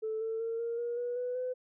sine tone with pitch steps, 438.4 / 447.4 / 456.5 / 465.8 / 475.3 / 485 / 494.9 / 505 Hz, A4 / A4 / A#4 / A#4 / A#4 / B4 / B4 / B4, -6 / +29 / -36 / -1 / +34 / -31 / +4 / +39 cents, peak -31 dBFS, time 0.02-1.54 s, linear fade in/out 20 ms, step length 190 ms, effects tanh soft clip ceiling -27 dBFS

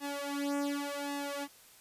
sawtooth tone with flanger, 284.5 Hz, C#4, 45 cents sharp, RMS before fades -36 dBFS, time 0-1.48 s, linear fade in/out 50 ms, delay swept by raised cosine 1.1 to 3.4 ms, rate 0.88 Hz, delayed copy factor +1, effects white hiss -58 dBFS RMS until 1.8 s + resampled to 32000 Hz

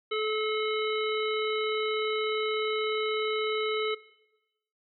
harmonic tone, 431.7 Hz, A4, 33 cents flat, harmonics 1 / 3 / 5 / 7 / 9, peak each -29 / -34 / -36 / -37 / -39 dBFS, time 0.11-3.95 s, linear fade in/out 10 ms, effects noise-tail reverb RT60 1.0 s tail -19 dB re dry

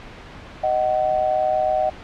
sine tone pair together, 622.3 / 751.1 Hz, D#5 / F#5, 0 / +26 cents, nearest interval minor third, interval 326 cents, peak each -20 dBFS, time 0.63-1.9 s, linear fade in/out 10 ms, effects pink hiss -39 dBFS RMS until 2.03 s + low-pass 3000 Hz 12 dB/octave

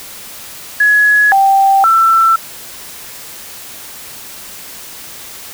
sine tone with pitch steps, 1685 / 782 / 1337 Hz, G#6 / G5 / E6, +25 / -4 / +24 cents, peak -6 dBFS, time 0.8-2.36 s, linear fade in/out 5 ms, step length 520 ms, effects white hiss -31 dBFS RMS until 5.53 s

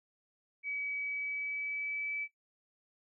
sine tone with pitch glide, 2277 to 2303 Hz, C#7 to D7, +46 to -34 cents, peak -34 dBFS, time 0.63-2.28 s, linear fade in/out 50 ms, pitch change +20 cents, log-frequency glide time 0.97-2.13 s, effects noise-tail reverb RT60 0.2 s tail -23 dB re dry

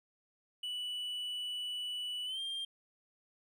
triangle tone with pitch glide, 2960 to 3191 Hz, F#7 to G7, 0 to +30 cents, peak -35 dBFS, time 0.63-2.65 s, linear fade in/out 5 ms, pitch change +130 cents, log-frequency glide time 2.25-2.4 s, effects none

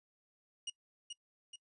sawtooth tone with echo, 2873 Hz, F7, 48 cents sharp, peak -34 dBFS, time 0.67-0.7 s, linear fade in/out 5 ms, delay 430 ms, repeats 2, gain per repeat -5 dB, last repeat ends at 1.56 s, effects noise-tail reverb RT60 0.1 s tail -24 dB re dry + resampled to 22050 Hz

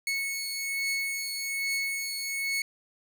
sawtooth beating tone pair, 2202 / 2203.2 Hz, C#7 / C#7, -12 / -11 cents, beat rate 1.2 Hz, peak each -32 / -27 dBFS, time 0.07-2.62 s, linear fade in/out 2 ms, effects none

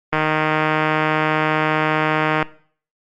click train, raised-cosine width 0.5 ms, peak -3 dBFS, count 357, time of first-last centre 0.13-2.427 s, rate 155 Hz, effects noise-tail reverb RT60 0.5 s tail -19 dB re dry + Opus 32 kbps

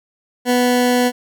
20% pulse tone, 246.9 Hz, B3, in tune, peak -8 dBFS, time 0.45-1.12 s, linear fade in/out 50 ms, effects none

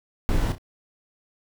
brown noise with echo, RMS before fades -21 dBFS, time 0.29-0.52 s, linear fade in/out 0 ms, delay 31 ms, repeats 2, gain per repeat -10 dB, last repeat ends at 0.582 s, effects none

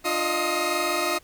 20% pulse tone cluster, 298.4 / 350.3 / 623 / 1268 / 2121 Hz, D4 / F4 / D#5 / D#6 / C7, +28 / +5 / +2 / +32 / +23 cents, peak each -29 / -23 / -23 / -24 / -28 dBFS, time 0.04-1.19 s, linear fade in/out 20 ms, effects pink hiss -56 dBFS RMS until 1.23 s

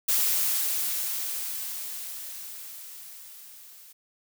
blue noise with level ramp, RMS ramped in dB -23 to -50 dBFS, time 0.08-3.93 s, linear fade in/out 10 ms, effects none

